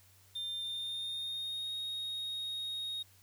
triangle tone with pitch glide, 3600 to 3740 Hz, A7 to A#7, +39 to +5 cents, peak -35 dBFS, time 0.35-3.03 s, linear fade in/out 10 ms, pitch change +66 cents, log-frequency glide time 0.59-1.74 s, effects added 95 Hz sine -64 dBFS peak until 3.22 s + white hiss -64 dBFS RMS until 3.22 s

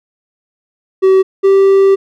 triangle tone pair in turn, 380.9 / 390 Hz, G4 / G4, -50 / -9 cents, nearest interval unison, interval 41 cents, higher second, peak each -3 dBFS, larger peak neither, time 1.02-1.23 / 1.43-1.96 s, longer second, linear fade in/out 20 ms, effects none

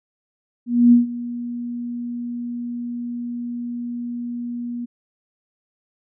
sine tone with ADSR envelope, 240 Hz, B3, 49 cents flat, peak -7 dBFS, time 0.66-4.86 s, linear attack 260 ms, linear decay 140 ms, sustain -18 dB, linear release 17 ms, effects none

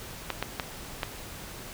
clicks, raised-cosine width 0.3 ms, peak -12 dBFS, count 4, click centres 0.303 / 0.426 / 0.598 / 1.032 s, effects pink hiss -42 dBFS RMS until 1.73 s

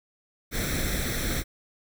pink noise with comb filter, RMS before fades -28 dBFS, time 0.51-1.44 s, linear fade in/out 50 ms, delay 0.52 ms, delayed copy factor +0.75, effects none

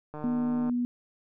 click train, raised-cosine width 1 ms, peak -26 dBFS, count 85, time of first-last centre 0.14-0.696 s, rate 151 Hz
sine tone, 243.5 Hz, B3, 24 cents flat, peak -25 dBFS, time 0.24-0.85 s, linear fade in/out 0 ms
effects none

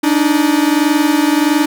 45% pulse tone pair together, 290 / 311.5 Hz, D4 / D#4, -22 / +2 cents, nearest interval minor second, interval 124 cents, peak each -13 / -14 dBFS, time 0.03-1.66 s, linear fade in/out 10 ms, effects none

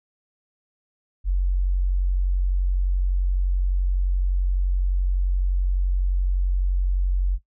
sine tone, 45.85 Hz, F#1, 15 cents flat, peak -18 dBFS, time 1.24-7.39 s, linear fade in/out 50 ms, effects noise-tail reverb RT60 0.1 s tail -17 dB re dry

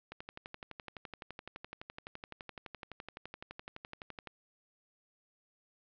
click train, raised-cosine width 0.3 ms, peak -27 dBFS, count 50, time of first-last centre 0.12-4.273 s, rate 11.8 Hz, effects low-pass 4000 Hz 12 dB/octave

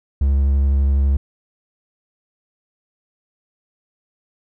triangle tone with vibrato, 69 Hz, C#2, 7 cents flat, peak -11 dBFS, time 0.21-1.17 s, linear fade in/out 5 ms, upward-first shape sine, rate 12 Hz, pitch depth 17 cents each way, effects none

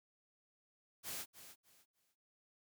white noise with echo, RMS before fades -44 dBFS, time 1.03-1.26 s, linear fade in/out 50 ms, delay 300 ms, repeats 3, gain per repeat -12 dB, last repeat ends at 2.16 s, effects none

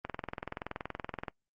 click train, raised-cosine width 0.5 ms, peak -21 dBFS, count 27, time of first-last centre 0.05-1.282 s, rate 21.1 Hz, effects noise-tail reverb RT60 0.1 s tail -21 dB re dry + Opus 48 kbps

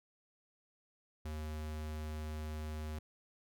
square tone, 77 Hz, D#2, 17 cents flat, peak -40 dBFS, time 1.25-2.99 s, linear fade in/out 5 ms, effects none

